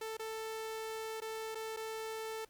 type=tone with dropouts; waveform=sawtooth; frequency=442.2 Hz; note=A4; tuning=9 cents sharp; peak=-35 dBFS; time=0.01-2.45 s; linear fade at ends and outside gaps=5 ms; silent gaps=0.17-0.194 / 1.204-1.218 / 1.548-1.553 / 1.765-1.77 s; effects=pink hiss -68 dBFS RMS until 2.49 s + MP3 96 kbps